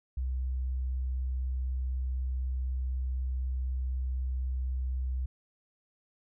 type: tone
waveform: sine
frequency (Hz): 64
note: C2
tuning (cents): -38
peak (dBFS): -29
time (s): 0.17-5.26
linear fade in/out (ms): 5
effects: none